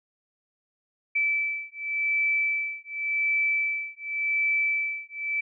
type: beating tone pair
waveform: sine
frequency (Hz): 2316 / 2316.89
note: D7 / D7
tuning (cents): -25 / -24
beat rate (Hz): 0.89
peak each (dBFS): -27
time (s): 1.15-5.41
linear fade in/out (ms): 10
effects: none